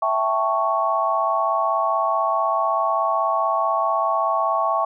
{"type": "chord", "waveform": "sine", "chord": "A dominant seventh", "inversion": "second", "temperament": "equal", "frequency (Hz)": [659.3, 784, 880, 1108.7], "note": ["E5", "G5", "A5", "C#6"], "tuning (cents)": [0, 0, 0, 0], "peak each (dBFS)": [-23, -26, -26, -21], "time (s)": [0.02, 4.85], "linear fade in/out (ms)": 5, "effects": []}